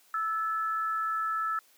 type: tone pair together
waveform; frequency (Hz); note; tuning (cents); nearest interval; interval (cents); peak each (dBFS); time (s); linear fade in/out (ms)
sine; 1318.5 / 1722.4; E6 / A6; 0 / -37; perfect fourth; 463; -28 / -37; 0.14-1.59; 2
effects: white hiss -62 dBFS RMS until 1.77 s + high-pass 300 Hz 12 dB/octave